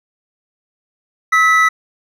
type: tone pair together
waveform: triangle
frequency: 1288 / 1970 Hz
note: E6 / B6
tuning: -41 / -5 cents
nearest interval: perfect fifth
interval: 736 cents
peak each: -10 dBFS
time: 1.32-1.69 s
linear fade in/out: 10 ms
effects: none